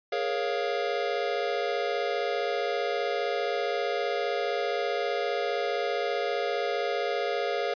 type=chord; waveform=square; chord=Bb minor seventh; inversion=third; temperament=equal with one note detuned; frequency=415.3 / 470.5 / 554.4 / 698.5 Hz; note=Ab4 / Bb4 / Db5 / F5; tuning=0 / +16 / 0 / 0 cents; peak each=-33 dBFS; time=0.12-7.74 s; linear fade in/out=5 ms; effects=resampled to 11025 Hz